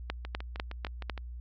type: two click trains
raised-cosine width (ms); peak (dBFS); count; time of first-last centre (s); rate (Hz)
0.3; -16 / -24; 5 / 7; 0.1-1.098 / 0.25-1.177; 4.01 / 6.47
effects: added 60 Hz sine -39 dBFS peak until 1.4 s + low-pass 5000 Hz 12 dB/octave